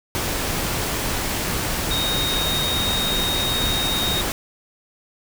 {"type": "tone in noise", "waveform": "sine", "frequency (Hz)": 3729, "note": "A#7", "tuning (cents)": 0, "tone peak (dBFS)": -22, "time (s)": [1.91, 4.21], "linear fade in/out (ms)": 0, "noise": "pink", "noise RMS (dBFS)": -24, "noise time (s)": [0.15, 4.32], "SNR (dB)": -1, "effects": []}